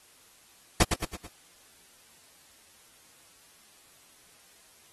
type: noise with echo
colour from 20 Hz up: pink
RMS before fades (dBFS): -19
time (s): 0.8-0.83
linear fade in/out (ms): 5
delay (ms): 110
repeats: 4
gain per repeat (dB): -6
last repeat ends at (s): 1.27
effects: white hiss -58 dBFS RMS until 4.92 s + AAC 32 kbps